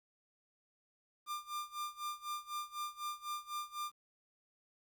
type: tone with tremolo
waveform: 45% pulse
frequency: 1196 Hz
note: D6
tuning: 31 cents sharp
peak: -37 dBFS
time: 1.26-3.92 s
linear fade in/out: 50 ms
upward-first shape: sine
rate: 4 Hz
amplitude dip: 90%
effects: 12-bit